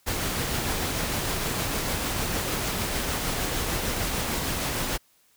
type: noise with tremolo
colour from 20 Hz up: pink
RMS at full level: -27 dBFS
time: 0.06-4.98 s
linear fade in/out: 20 ms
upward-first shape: triangle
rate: 6.6 Hz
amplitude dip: 25%
effects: white hiss -63 dBFS RMS until 5.36 s